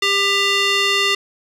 square tone with band-pass filter, 397.7 Hz, G4, 25 cents sharp, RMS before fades -17 dBFS, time 0.02-1.15 s, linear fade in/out 5 ms, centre 3100 Hz, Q 1.6, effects none

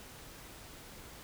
silence, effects pink hiss -51 dBFS RMS until 1.23 s

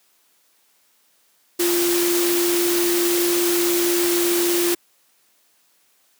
sine tone in noise, 347.4 Hz, F4, 9 cents flat, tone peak -18 dBFS, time 1.59-4.75 s, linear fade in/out 10 ms, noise white, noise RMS -23 dBFS, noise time 1.59-4.75 s, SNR +2 dB, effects white hiss -61 dBFS RMS until 6.19 s + high-pass 200 Hz 12 dB/octave

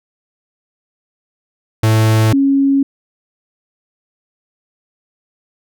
45% pulse / sine tone pair in turn, 110 / 275.3 Hz, A2 / C#4, 0 / -12 cents, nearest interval octave + major third, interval 1588 cents, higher second, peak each -9 dBFS, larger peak neither, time 1.83-2.33 / 2.33-2.83 s, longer neither, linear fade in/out 5 ms, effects none

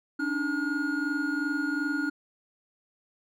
triangle tone cluster, 282.3 / 305 / 1432 Hz, C#4 / D#4 / F6, +32 / -34 / +43 cents, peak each -29 dBFS, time 0.19-2.1 s, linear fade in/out 10 ms, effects none

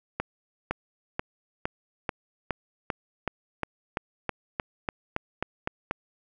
accelerating click train, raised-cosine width 0.5 ms, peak -12 dBFS, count 17, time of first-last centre 0.2-5.911 s, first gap 510 ms, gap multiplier 0.95, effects none

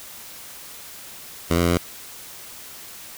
10% pulse tone with pitch steps, 84 / 86.4 / 85.8 / 87 Hz, E2 / F2 / F2 / F2, +33 / -18 / -30 / -6 cents, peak -9 dBFS, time 1.5-1.78 s, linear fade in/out 10 ms, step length 70 ms, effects white hiss -40 dBFS RMS until 3.17 s

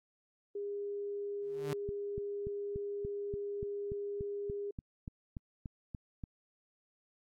sine tone, 406 Hz, G#4, 39 cents flat, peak -36 dBFS, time 0.55-4.71 s, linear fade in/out 5 ms
sawtooth tone with exponential growth, 147.4 Hz, D3, 7 cents sharp, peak -29 dBFS, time 1.42-1.73 s, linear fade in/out 0 ms, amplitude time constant 67 ms
click train, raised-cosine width 5 ms, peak -29 dBFS, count 16, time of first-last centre 1.89-6.238 s, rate 3.45 Hz
effects AAC 48 kbps

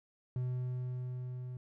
triangle tone with level ramp, 125.7 Hz, B2, 31 cents sharp, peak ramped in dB -30 to -38 dBFS, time 0.36-1.57 s, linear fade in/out 2 ms, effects none

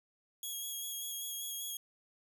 5% pulse tone with vibrato, 3306 Hz, G#7, 9 cents flat, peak -31 dBFS, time 0.43-1.77 s, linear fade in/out 2 ms, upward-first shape square, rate 5.1 Hz, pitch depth 18 cents each way, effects none

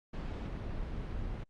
brown noise, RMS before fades -38 dBFS, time 0.13-1.44 s, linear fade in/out 10 ms, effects low-pass 4000 Hz 12 dB/octave + Opus 48 kbps

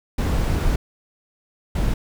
brown noise bursts at uneven times, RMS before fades -20 dBFS, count 2, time 0.18-0.76 / 1.75-1.94 s, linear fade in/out 5 ms, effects none

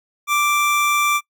25% pulse tone, 1174.7 Hz, D6, in tune, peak -12 dBFS, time 0.27-1.21 s, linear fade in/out 50 ms, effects noise-tail reverb RT60 0.1 s tail -23 dB re dry

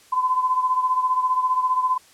sine beating tone pair, 1016 / 1031 Hz, B5 / C6, +49 / -26 cents, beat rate 15 Hz, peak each -19 / -25 dBFS, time 0.12-1.98 s, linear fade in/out 10 ms, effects white hiss -52 dBFS RMS until 2.13 s + low-pass 10000 Hz 12 dB/octave

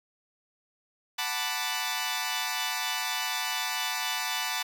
10% pulse chord, B minor seventh, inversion second, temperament equal, 740 / 880 / 987.8 / 1174.7 Hz, F#5 / A5 / B5 / D6, 0 / 0 / 0 / 0 cents, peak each -27 / -25 / -26 / -27 dBFS, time 1.18-4.63 s, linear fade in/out 10 ms, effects none

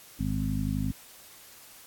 harmonic tone with a mistuned harmonic, 51.9 Hz, G#1, in tune, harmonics 1 / 2 / 3 / 4 / 5, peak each -33 / -33 / -33 / -33 / -33 dBFS, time 0.19-0.92 s, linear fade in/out 10 ms, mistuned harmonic 1, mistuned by +61 cents, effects white hiss -51 dBFS RMS until 1.86 s + AAC 64 kbps

